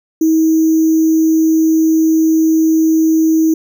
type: tone with sample-and-hold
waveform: sine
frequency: 320 Hz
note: D#4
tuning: 49 cents sharp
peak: -8 dBFS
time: 0.21-3.54 s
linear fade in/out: 5 ms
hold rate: 6300 Hz
effects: none